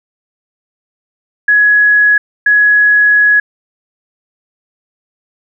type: tone pair in turn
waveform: sine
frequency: 1679 / 1679 Hz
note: G#6 / G#6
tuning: +18 / +18 cents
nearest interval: unison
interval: 0 cents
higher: neither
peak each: -5 dBFS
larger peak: neither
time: 1.48-2.18 / 2.46-3.4 s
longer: second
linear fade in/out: 5 ms
effects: none